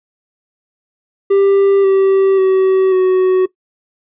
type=tone with pitch steps; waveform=triangle; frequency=394.8 / 387.1 / 379.6 / 372.2 Hz; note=G4 / G4 / F#4 / F#4; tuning=+12 / -22 / +44 / +10 cents; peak=-6 dBFS; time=1.3-3.46 s; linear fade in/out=10 ms; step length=540 ms; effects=noise-tail reverb RT60 0.1 s tail -18 dB re dry + resampled to 8000 Hz